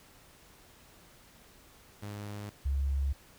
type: tone pair in turn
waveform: sawtooth / sine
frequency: 103.2 / 68.88 Hz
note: G#2 / C#2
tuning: -10 / -10 cents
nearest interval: perfect fifth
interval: 700 cents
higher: first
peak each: -35 / -27 dBFS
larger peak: second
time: 2.02-2.5 / 2.65-3.13 s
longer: neither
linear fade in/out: 10 ms
effects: pink hiss -58 dBFS RMS until 3.38 s